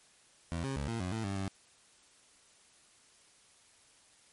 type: tone with pitch steps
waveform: 20% pulse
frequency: 84 / 135.2 / 70.8 / 115 / 91.1 / 111.8 / 98.5 / 96.7 Hz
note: E2 / C#3 / C#2 / A#2 / F#2 / A2 / G2 / G2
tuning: +33 / -43 / +37 / -23 / -26 / +28 / +9 / -23 cents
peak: -29 dBFS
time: 0.52-1.48 s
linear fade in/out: 0 ms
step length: 120 ms
effects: white hiss -63 dBFS RMS until 4.32 s + MP3 48 kbps